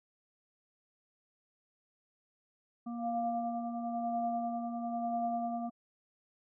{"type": "harmonic tone", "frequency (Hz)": 236.2, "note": "A#3", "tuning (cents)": 23, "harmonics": [1, 3, 5], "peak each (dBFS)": [-37, -47, -51], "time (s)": [2.86, 5.7], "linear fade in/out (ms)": 10}
{"type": "tone with tremolo", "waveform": "sine", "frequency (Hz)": 698.5, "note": "F5", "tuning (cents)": 0, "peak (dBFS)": -31, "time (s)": [2.98, 5.71], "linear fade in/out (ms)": 50, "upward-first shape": "triangle", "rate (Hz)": 1, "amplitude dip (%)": 70}
{"effects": []}